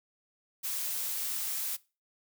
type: noise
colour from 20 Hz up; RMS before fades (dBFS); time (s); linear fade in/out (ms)
blue; -34; 0.63-1.77; 20
effects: noise-tail reverb RT60 0.3 s tail -21 dB re dry